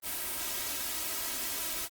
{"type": "noise with comb filter", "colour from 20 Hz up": "white", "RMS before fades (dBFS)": -35, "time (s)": [0.02, 1.89], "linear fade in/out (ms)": 50, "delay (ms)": 3.1, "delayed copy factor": 0.75, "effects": ["Opus 32 kbps"]}